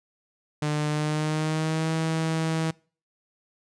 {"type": "tone with pitch glide", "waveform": "sawtooth", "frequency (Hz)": [150.2, 160.98], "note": ["D3", "E3"], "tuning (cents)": [39, -41], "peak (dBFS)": -20, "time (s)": [0.62, 2.71], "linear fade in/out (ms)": 5, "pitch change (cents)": 120, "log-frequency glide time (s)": [0.89, 1.93], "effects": ["noise-tail reverb RT60 0.4 s tail -24 dB re dry", "resampled to 22050 Hz"]}